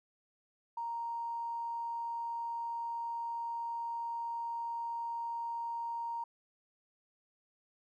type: tone with tanh clipping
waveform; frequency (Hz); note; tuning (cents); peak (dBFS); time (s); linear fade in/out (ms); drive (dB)
triangle; 932.3; A#5; 0; -35; 0.77-6.24; 5; 3
effects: none